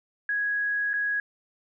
sine tone with dropouts, 1662 Hz, G#6, 1 cent sharp, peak -24 dBFS, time 0.29-1.2 s, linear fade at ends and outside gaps 2 ms, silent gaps 0.933-0.938 s, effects none

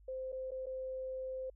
sine tone with dropouts, 520 Hz, C5, 11 cents flat, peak -38 dBFS, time 0.08-1.5 s, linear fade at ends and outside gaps 5 ms, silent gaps 0.32-0.326 / 0.508-0.516 / 0.659-0.666 s, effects added 50 Hz sine -58 dBFS peak until 1.55 s

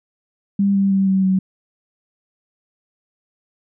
sine tone with pitch steps, 199 / 196.37 / 193.78 / 191.22 / 188.7 Hz, G3 / G3 / G3 / G3 / F#3, +26 / +3 / -20 / -43 / +34 cents, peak -13 dBFS, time 0.59-1.39 s, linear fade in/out 5 ms, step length 160 ms, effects none

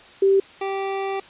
sine / 25% pulse tone pair in turn, 390 / 390 Hz, G4 / G4, -9 / -9 cents, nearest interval unison, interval 0 cents, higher neither, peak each -13 / -20 dBFS, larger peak first, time 0.22-0.4 / 0.61-1.2 s, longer second, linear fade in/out 5 ms, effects white hiss -46 dBFS RMS until 1.29 s + resampled to 8000 Hz

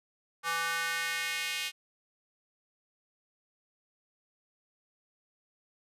square tone with high-pass filter sweep, 166.7 Hz, E3, 20 cents sharp, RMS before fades -33 dBFS, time 0.43-1.72 s, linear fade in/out 50 ms, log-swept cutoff 1200 to 2700 Hz, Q 2.2, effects resampled to 32000 Hz

